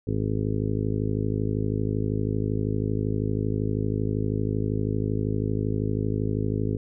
harmonic tone, 52.7 Hz, G#1, 26 cents sharp, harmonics 1 / 2 / 3 / 4 / 5 / 6 / 7 / 8 / 9, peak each -34 / -27 / -31 / -34 / -31 / -38 / -35 / -33 / -40 dBFS, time 0.07-6.77 s, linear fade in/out 5 ms, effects none

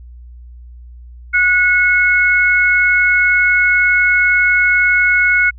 sine tone pair together, 1461 / 2189 Hz, F#6 / C#7, -22 / -22 cents, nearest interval perfect fifth, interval 700 cents, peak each -12 dBFS, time 1.33-5.51 s, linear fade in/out 20 ms, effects added 60 Hz sine -33 dBFS peak until 5.58 s

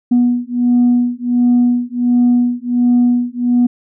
sine beating tone pair, 243 / 244.4 Hz, B3 / B3, -28 / -18 cents, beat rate 1.4 Hz, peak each -12 dBFS, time 0.11-3.67 s, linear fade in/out 10 ms, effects tanh soft clip ceiling -5 dBFS

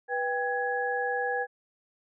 sine tone cluster, 490.9 / 792 / 1672 Hz, B4 / G5 / G#6, -10 / +18 / +11 cents, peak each -31 dBFS, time 0.08-1.47 s, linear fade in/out 50 ms, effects none

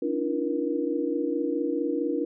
sine tone cluster, 282.9 / 307.4 / 342.5 / 475.3 Hz, C#4 / D#4 / F4 / A#4, +35 / -21 / -34 / +34 cents, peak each -30 dBFS, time 0.02-2.25 s, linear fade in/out 5 ms, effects none

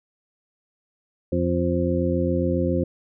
harmonic tone, 87.31 Hz, F2, in tune, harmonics 1 / 2 / 3 / 4 / 6, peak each -26 / -26 / -26 / -26 / -26 dBFS, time 1.32-2.84 s, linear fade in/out 5 ms, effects none

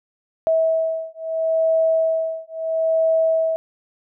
sine beating tone pair, 647 / 647.75 Hz, E5 / E5, -32 / -30 cents, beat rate 0.75 Hz, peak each -20 dBFS, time 0.47-3.56 s, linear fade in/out 0 ms, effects none

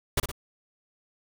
pink noise with echo, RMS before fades -23 dBFS, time 0.17-0.2 s, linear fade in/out 5 ms, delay 58 ms, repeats 2, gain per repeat -6 dB, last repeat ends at 0.316 s, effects none

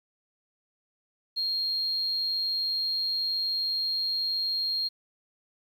sine tone, 4233 Hz, C8, 19 cents sharp, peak -25 dBFS, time 1.36-4.89 s, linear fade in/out 20 ms, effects tanh soft clip ceiling -21 dBFS + 10-bit

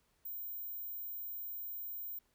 sine tone, 15140 Hz, A#9, 26 cents sharp, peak -40 dBFS, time 0.25-2.19 s, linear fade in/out 5 ms, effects pink hiss -75 dBFS RMS until 2.34 s

